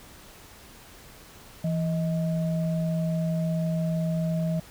sine tone pair together, 166.19 / 630 Hz, E3 / D#5, +14 / +21 cents, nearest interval octave + major seventh, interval 2307 cents, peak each -24 / -33 dBFS, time 1.64-4.6 s, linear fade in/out 5 ms, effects pink hiss -49 dBFS RMS until 4.7 s

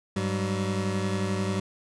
25% pulse tone pair together, 100.65 / 190 Hz, G2 / F#3, +46 / +46 cents, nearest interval major seventh, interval 1100 cents, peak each -25 dBFS, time 0.16-1.6 s, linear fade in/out 5 ms, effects resampled to 22050 Hz

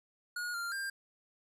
square tone with pitch steps, 1443 / 1392 / 1595 Hz, F#6 / F6 / G6, -44 / -6 / +30 cents, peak -36 dBFS, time 0.36-0.9 s, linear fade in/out 5 ms, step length 180 ms, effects resampled to 32000 Hz + 12-bit

